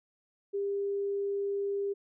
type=tone; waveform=sine; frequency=400 Hz; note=G4; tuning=35 cents sharp; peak=-29 dBFS; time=0.53-1.94 s; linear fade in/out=20 ms; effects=none